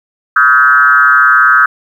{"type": "tone with frequency modulation", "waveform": "sine", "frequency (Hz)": 1417, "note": "F6", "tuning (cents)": 25, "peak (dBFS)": -4, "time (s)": [0.36, 1.66], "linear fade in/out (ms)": 5, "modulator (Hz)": 135, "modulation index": 1.5, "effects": ["7-bit"]}